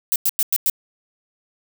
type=noise bursts; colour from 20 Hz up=violet; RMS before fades=-18 dBFS; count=5; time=0.12-0.698 s; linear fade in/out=0 ms; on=38 ms; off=97 ms; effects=none